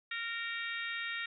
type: harmonic tone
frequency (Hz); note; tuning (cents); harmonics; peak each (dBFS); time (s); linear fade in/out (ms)
463.1; A#4; -11; 3 / 4 / 5 / 6 / 7 / 8; -43 / -39 / -42 / -46 / -49 / -45; 0.11-1.26; 5
effects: none